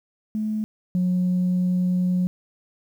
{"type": "tone pair in turn", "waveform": "sine", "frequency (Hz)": [215.3, 181.04], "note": ["A3", "F#3"], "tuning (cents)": [-37, -37], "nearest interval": "minor third", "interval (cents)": 300, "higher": "first", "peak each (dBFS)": [-22, -17], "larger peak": "second", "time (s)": [[0.35, 0.64], [0.95, 2.27]], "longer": "second", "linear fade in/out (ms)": 0, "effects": ["tanh soft clip ceiling -16 dBFS", "9-bit"]}